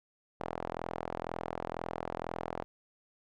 sawtooth tone with band-pass filter, 42.05 Hz, E1, 35 cents sharp, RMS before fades -39 dBFS, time 0.4-2.64 s, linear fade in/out 0 ms, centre 730 Hz, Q 1.4, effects none

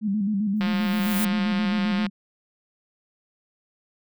sine tone with vibrato, 204.8 Hz, G#3, 24 cents flat, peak -21 dBFS, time 0.01-2.1 s, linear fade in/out 50 ms, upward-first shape square, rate 7.6 Hz, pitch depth 75 cents each way
violet noise with exponential growth, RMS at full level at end -26 dBFS, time 0.56-1.25 s, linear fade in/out 5 ms, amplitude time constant 150 ms
click train, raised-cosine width 0.3 ms, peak -15 dBFS, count 260, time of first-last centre 0.61-2.065 s, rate 178 Hz
effects none

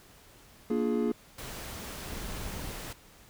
triangle chord, Bb dominant seventh, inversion none, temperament just, 233.1 / 291.4 / 349.6 / 419.5 Hz, Bb3 / D4 / F4 / Ab4, 0 / -13 / +2 / +17 cents, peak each -27 / -33 / -32 / -29 dBFS, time 0.7-1.12 s, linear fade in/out 5 ms
pink noise, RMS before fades -41 dBFS, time 1.38-2.93 s, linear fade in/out 5 ms
brown noise with tremolo, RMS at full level -38 dBFS, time 2.1-2.71 s, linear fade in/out 5 ms, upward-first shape square, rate 17 Hz, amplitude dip 25%
effects pink hiss -56 dBFS RMS until 3.29 s

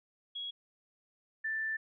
sine tone pair in turn, 3322 / 1768.4 Hz, G#7 / A6, 0 / +8 cents, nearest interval major seventh, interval 1092 cents, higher first, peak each -37 / -32 dBFS, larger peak second, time 0.35-0.51 / 1.44-1.77 s, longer second, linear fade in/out 10 ms, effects none

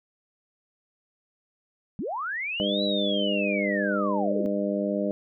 sine linear two-way sweep, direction up then down, 155.56 to 3974 to 228.4 Hz, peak -28 dBFS, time 1.99-4.46 s, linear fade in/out 0 ms, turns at 2.83 s
harmonic tone, 100.9 Hz, G#2, 49 cents flat, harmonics 2 / 3 / 4 / 5 / 6, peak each -28 / -31 / -35 / -32 / -29 dBFS, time 2.6-5.11 s, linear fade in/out 0 ms
effects none

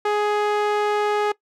sawtooth tone with band-pass filter, 417.3 Hz, G#4, 8 cents sharp, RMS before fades -21 dBFS, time 0.05-1.32 s, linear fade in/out 5 ms, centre 850 Hz, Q 0.68, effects noise-tail reverb RT60 0.1 s tail -20 dB re dry

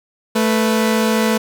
sawtooth tone pair together, 220 / 494.3 Hz, A3 / B4, 0 / +1 cents, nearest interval octave + major second, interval 1401 cents, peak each -11 / -16 dBFS, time 0.35-1.38 s, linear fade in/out 10 ms, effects none

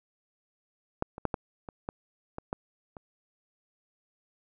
clicks, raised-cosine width 1 ms, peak -13 / -26 / -12 / -15 / -26 / -19 / -22 / -17 / -29 dBFS, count 9, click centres 1.024 / 1.181 / 1.253 / 1.342 / 1.688 / 1.889 / 2.384 / 2.529 / 2.968 s, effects none

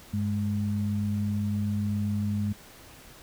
sine tone pair together, 100.02 / 207.7 Hz, G2 / G#3, +35 / 0 cents, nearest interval octave + minor second, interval 1265 cents, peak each -28 dBFS, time 0.13-2.53 s, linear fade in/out 10 ms, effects pink hiss -50 dBFS RMS until 3.22 s

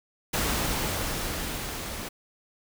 pink noise with level ramp, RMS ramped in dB -26 to -36 dBFS, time 0.33-2.09 s, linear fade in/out 10 ms, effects none

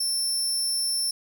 25% pulse tone, 5370 Hz, E8, 31 cents sharp, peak -19 dBFS, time 0-1.11 s, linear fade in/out 5 ms, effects none

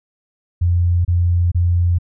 sine tone bursts, 87.31 Hz, F2, in tune, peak -12 dBFS, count 3, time 0.61-1.986 s, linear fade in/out 10 ms, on 440 ms, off 28 ms, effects none

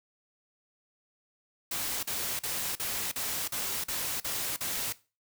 white noise bursts, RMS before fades -33 dBFS, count 9, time 1.71-4.926 s, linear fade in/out 5 ms, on 320 ms, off 42 ms, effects noise-tail reverb RT60 0.3 s tail -18 dB re dry

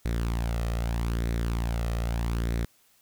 sawtooth tone with flanger, 57.6 Hz, A#1, 20 cents flat, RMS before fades -28 dBFS, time 0.05-2.65 s, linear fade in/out 5 ms, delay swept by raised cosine 0.5 to 1.6 ms, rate 0.8 Hz, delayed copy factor +0.5, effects white hiss -63 dBFS RMS until 3.01 s

